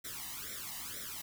white noise with flanger, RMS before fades -43 dBFS, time 0.04-1.22 s, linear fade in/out 10 ms, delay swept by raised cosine 0.53 to 1.05 ms, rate 2.1 Hz, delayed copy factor +1, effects none

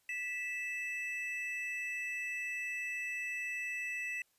triangle tone pair together, 1968 / 2627 Hz, B6 / E7, -7 / -7 cents, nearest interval perfect fourth, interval 500 cents, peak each -38 / -37 dBFS, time 0.09-4.22 s, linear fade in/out 2 ms, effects white hiss -74 dBFS RMS until 4.38 s + resampled to 32000 Hz

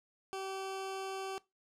20% pulse tone, 384.8 Hz, G4, 32 cents flat, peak -33 dBFS, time 0.33-1.38 s, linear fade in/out 0 ms, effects noise-tail reverb RT60 0.2 s tail -20 dB re dry + low-pass 10000 Hz 12 dB/octave

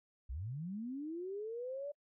sine linear sweep, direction up, 53 to 587.3 Hz, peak -39 dBFS, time 0.29-1.92 s, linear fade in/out 10 ms, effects noise-tail reverb RT60 0.1 s tail -25 dB re dry

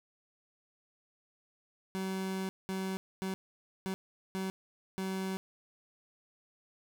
30% pulse tone bursts at uneven times, 190 Hz, F#3, 46 cents sharp, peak -31 dBFS, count 6, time 1.95-2.49 / 2.69-2.97 / 3.22-3.34 / 3.86-3.94 / 4.35-4.5 / 4.98-5.37 s, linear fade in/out 0 ms, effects none

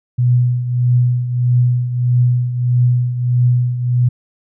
sine tone with tremolo, 123.2 Hz, B2, 4 cents flat, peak -8 dBFS, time 0.18-4.09 s, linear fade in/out 10 ms, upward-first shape triangle, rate 1.6 Hz, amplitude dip 70%, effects none

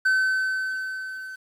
triangle tone with level ramp, 1528 Hz, G6, 45 cents flat, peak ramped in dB -15 to -33 dBFS, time 0.05-1.36 s, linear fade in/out 10 ms, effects resampled to 32000 Hz + 9-bit

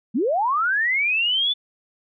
sine linear sweep, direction up, 188.6 to 3520 Hz, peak -18 dBFS, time 0.14-1.54 s, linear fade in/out 20 ms, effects none

